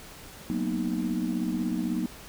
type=chord; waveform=sine; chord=B major seventh; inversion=second; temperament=equal with one note detuned; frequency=185 / 230.7 / 246.9 / 311.1 Hz; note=F#3 / A#3 / B3 / D#4; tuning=0 / -18 / 0 / 0 cents; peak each=-31 dBFS; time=0.5-2.06 s; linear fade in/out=0 ms; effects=tanh soft clip ceiling -18 dBFS + pink hiss -46 dBFS RMS until 2.28 s